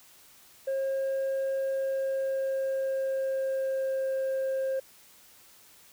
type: tone with pitch glide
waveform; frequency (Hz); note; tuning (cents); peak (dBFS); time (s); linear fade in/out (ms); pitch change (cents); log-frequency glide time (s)
sine; 538 to 531.8; C5 to C5; +48 to +28; -24; 0.67-4.8; 10; -20; 1.59-4.07
effects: tanh soft clip ceiling -26 dBFS + white hiss -56 dBFS RMS until 5.92 s